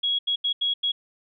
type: tone bursts at uneven times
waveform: sine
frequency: 3322 Hz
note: G#7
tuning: in tune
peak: -21 dBFS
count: 5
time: 0.03-0.19 / 0.27-0.36 / 0.44-0.53 / 0.61-0.74 / 0.83-0.92 s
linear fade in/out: 10 ms
effects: none